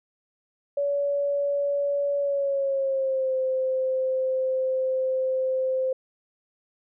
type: tone with pitch glide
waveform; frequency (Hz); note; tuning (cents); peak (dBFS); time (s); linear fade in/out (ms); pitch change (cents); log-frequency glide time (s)
sine; 568 to 520.9; C#5 to C5; +42 to -8; -22; 0.77-5.93; 5; -150; 2.18-3.35
effects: none